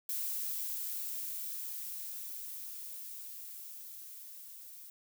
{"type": "noise with level ramp", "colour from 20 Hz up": "violet", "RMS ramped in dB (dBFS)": [-36, -51], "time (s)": [0.09, 4.9], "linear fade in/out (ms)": 2, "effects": []}